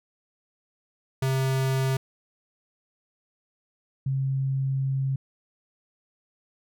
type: tone pair in turn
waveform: square / sine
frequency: 132.8 / 134.65 Hz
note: C3 / C#3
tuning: +26 / -50 cents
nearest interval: unison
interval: 24 cents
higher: second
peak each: -23 dBFS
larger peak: neither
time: 1.22-1.97 / 4.06-5.16 s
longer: second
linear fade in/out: 5 ms
effects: none